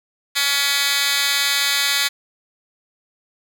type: tone with high-pass filter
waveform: 10% pulse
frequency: 281.7 Hz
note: C#4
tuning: 28 cents sharp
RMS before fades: -19 dBFS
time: 0.35-2.09 s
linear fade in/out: 20 ms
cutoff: 2700 Hz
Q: 2.1
effects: none